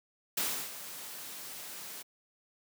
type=noise with ADSR envelope; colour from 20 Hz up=white; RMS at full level=-31 dBFS; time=0.37-2.03 s; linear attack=6 ms; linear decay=320 ms; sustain=-13 dB; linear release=17 ms; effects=high-pass 150 Hz 12 dB/octave